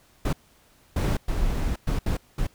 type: noise bursts at uneven times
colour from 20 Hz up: brown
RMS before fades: -24 dBFS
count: 6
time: 0.25-0.33 / 0.96-1.17 / 1.28-1.76 / 1.87-1.99 / 2.06-2.17 / 2.38-2.47 s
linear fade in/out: 5 ms
effects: pink hiss -59 dBFS RMS until 2.54 s